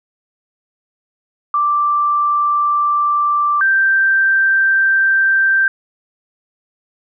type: tone pair in turn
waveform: sine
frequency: 1174.7 / 1568 Hz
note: D6 / G6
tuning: 0 / 0 cents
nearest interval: perfect fourth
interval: 500 cents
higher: second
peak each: -12 / -10 dBFS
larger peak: second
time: 1.54-3.61 / 3.61-5.68 s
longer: neither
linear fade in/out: 2 ms
effects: none